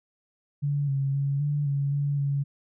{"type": "tone with pitch steps", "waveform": "sine", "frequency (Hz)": [143.5, 137.2, 139.7, 146, 140.4, 142.9, 140.6], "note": ["D3", "C#3", "C#3", "D3", "C#3", "D3", "C#3"], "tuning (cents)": [-40, -17, 14, -10, 22, -47, 25], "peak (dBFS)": -23, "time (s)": [0.62, 2.44], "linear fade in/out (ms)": 20, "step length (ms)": 260, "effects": []}